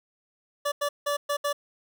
25% pulse tone bursts at uneven times, 578 Hz, D5, 28 cents flat, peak -21 dBFS, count 5, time 0.65-0.72 / 0.81-0.89 / 1.06-1.17 / 1.29-1.37 / 1.44-1.53 s, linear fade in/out 10 ms, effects none

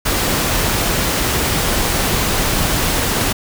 pink noise, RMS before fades -17 dBFS, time 0.05-3.33 s, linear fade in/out 10 ms, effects none

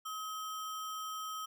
sine tone with sample-and-hold, 1273 Hz, D#6, 39 cents sharp, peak -38 dBFS, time 0.05-1.46 s, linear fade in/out 10 ms, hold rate 4410 Hz, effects none

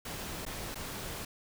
pink noise with dropouts, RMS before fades -40 dBFS, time 0.05-1.25 s, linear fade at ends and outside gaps 5 ms, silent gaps 0.453-0.463 / 0.746-0.755 s, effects none

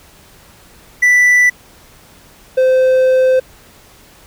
triangle tone pair in turn, 1975.5 / 517.1 Hz, B6 / C5, 0 / -20 cents, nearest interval octave + major seventh, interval 2320 cents, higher first, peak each -5 / -6 dBFS, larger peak first, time 1.02-1.5 / 2.57-3.4 s, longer second, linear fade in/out 10 ms, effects pink hiss -44 dBFS RMS until 4.26 s

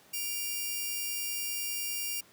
5% pulse tone pair together, 2345 / 2800 Hz, D7 / F7, -3 / +4 cents, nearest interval minor third, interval 307 cents, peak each -27 / -25 dBFS, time 0.13-2.21 s, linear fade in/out 10 ms, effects pink hiss -59 dBFS RMS until 2.32 s + high-pass 150 Hz 12 dB/octave

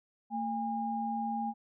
sine tone pair together, 226 / 813 Hz, A3 / G#5, +47 / -37 cents, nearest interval octave + minor seventh, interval 2216 cents, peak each -35 / -33 dBFS, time 0.3-1.54 s, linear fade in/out 50 ms, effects none

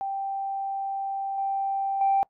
sine tone with level steps, 784 Hz, G5, in tune, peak -27 / -24 / -18 dBFS, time 0.01-2.23 s, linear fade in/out 0 ms, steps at 1.38 / 2.01 s, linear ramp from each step 2 ms, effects noise-tail reverb RT60 0.1 s tail -23 dB re dry + tanh soft clip ceiling -14 dBFS

